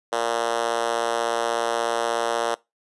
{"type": "tone with high-pass filter", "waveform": "5% pulse", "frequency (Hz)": 116.54, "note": "A#2", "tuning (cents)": 0, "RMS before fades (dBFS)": -24, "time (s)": [0.12, 2.55], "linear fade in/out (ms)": 10, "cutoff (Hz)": 500, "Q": 2.1, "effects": ["noise-tail reverb RT60 0.2 s tail -21 dB re dry", "resampled to 24000 Hz"]}